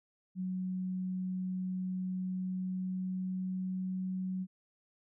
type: tone with pitch glide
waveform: sine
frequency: 185 to 186.29 Hz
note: F#3 to F#3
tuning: 0 to +12 cents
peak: -33 dBFS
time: 0.35-4.47 s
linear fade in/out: 50 ms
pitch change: +12 cents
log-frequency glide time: 2.17-4.07 s
effects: none